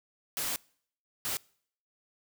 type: noise bursts at uneven times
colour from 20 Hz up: white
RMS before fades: -33 dBFS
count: 2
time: 0.37-0.56 / 1.25-1.37 s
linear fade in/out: 0 ms
effects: noise-tail reverb RT60 0.6 s tail -25 dB re dry